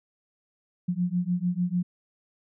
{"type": "beating tone pair", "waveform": "sine", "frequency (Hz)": [174.61, 181.31], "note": ["F3", "F#3"], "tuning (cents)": [0, -35], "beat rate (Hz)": 6.7, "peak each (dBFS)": -27, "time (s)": [0.88, 1.83], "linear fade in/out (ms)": 10, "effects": []}